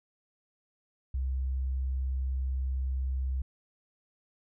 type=tone; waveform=sine; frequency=65.41 Hz; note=C2; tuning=in tune; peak=-28 dBFS; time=1.14-3.42 s; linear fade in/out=5 ms; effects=none